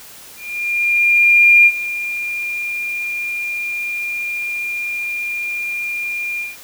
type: tone with ADSR envelope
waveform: sine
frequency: 2405 Hz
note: D7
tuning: 41 cents sharp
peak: -5 dBFS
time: 0.36-6.57 s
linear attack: 1300 ms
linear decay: 51 ms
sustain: -15 dB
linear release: 170 ms
effects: white hiss -39 dBFS RMS until 6.63 s